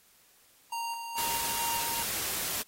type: tone with tremolo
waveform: square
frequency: 928 Hz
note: A#5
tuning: 8 cents flat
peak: -33 dBFS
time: 0.72-2.03 s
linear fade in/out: 5 ms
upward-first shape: square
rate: 2.3 Hz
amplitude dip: 40%
type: noise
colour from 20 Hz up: white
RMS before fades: -33 dBFS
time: 1.18-2.62 s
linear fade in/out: 0 ms
effects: white hiss -62 dBFS RMS until 2.67 s + AAC 48 kbps